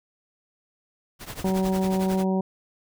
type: noise with tremolo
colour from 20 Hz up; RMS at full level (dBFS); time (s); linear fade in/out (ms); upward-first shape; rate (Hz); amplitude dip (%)
pink; -33; 1.19-2.25; 50; triangle; 11; 90
type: harmonic tone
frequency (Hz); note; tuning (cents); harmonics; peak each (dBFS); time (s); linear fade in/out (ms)
189.2; F#3; +39; 1 / 2 / 3 / 4 / 5; -22 / -28 / -32 / -34 / -36; 1.44-2.41; 5
effects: none